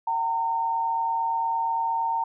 sine tone pair together, 765.3 / 914 Hz, G5 / A#5, -42 / -34 cents, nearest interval minor third, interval 308 cents, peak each -32 / -23 dBFS, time 0.07-2.24 s, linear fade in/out 5 ms, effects none

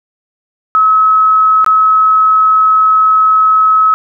sine tone with dropouts, 1286 Hz, E6, 43 cents flat, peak -5 dBFS, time 0.75-3.94 s, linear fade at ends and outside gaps 0 ms, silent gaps 1.645-1.663 s, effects none

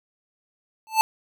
square tone with exponential growth, 880 Hz, A5, in tune, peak -11 dBFS, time 0.87-1.01 s, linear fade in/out 0 ms, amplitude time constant 30 ms, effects none

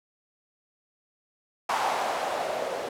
violet noise with low-pass filter sweep, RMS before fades -29 dBFS, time 1.69-2.89 s, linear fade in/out 5 ms, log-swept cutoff 890 to 540 Hz, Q 3.1, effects none

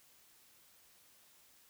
silence, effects white hiss -65 dBFS RMS until 1.69 s

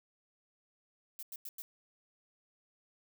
violet noise bursts, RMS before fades -44 dBFS, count 4, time 1.19-1.62 s, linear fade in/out 0 ms, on 37 ms, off 94 ms, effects none

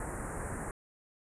pink band-stop noise, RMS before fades -38 dBFS, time 0-0.71 s, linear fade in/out 2 ms, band 1900 to 8100 Hz, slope 48 dB/octave, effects resampled to 22050 Hz

